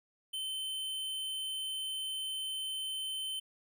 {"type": "tone", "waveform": "square", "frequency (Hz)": 3075, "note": "G7", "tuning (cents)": -34, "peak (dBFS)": -36, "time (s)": [0.33, 3.4], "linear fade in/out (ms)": 10, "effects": []}